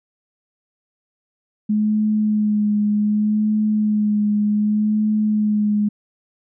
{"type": "tone with vibrato", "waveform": "sine", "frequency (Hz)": 211.1, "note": "G#3", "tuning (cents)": 29, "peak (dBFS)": -15, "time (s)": [1.69, 5.89], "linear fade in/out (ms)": 10, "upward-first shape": "sine", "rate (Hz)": 0.66, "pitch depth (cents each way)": 22, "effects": []}